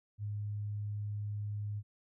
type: tone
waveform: sine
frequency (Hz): 103.83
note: G#2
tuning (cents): 0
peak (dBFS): -35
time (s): 0.18-1.83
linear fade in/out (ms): 50
effects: none